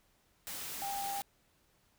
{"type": "tone in noise", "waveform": "sine", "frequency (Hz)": 796, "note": "G5", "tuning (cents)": 26, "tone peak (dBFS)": -36, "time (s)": [0.82, 1.21], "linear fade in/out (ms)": 0, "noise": "white", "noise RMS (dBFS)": -42, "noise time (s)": [0.47, 1.22], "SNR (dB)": 3, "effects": ["pink hiss -71 dBFS RMS until 1.98 s"]}